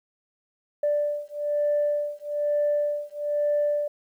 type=beating tone pair; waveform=sine; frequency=587.3 / 588.4 Hz; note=D5 / D5; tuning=0 / +3 cents; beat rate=1.1 Hz; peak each=-25 dBFS; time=0.83-3.88 s; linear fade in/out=5 ms; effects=tanh soft clip ceiling -16 dBFS + 10-bit